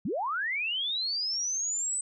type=linear sweep; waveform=sine; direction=up; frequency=145.8 to 8140 Hz; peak=-28 dBFS; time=0.05-2.01 s; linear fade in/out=5 ms; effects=none